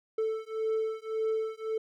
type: beating tone pair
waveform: triangle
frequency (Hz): 440 / 441.8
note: A4 / A4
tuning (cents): 0 / +7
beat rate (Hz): 1.8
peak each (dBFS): -30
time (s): 0.18-1.78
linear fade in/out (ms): 5
effects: none